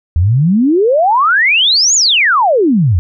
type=exponential two-way sweep; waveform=sine; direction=up then down; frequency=77.78 to 7140 to 77.78 Hz; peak=-7 dBFS; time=0.16-2.99 s; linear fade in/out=0 ms; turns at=1.95 s; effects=none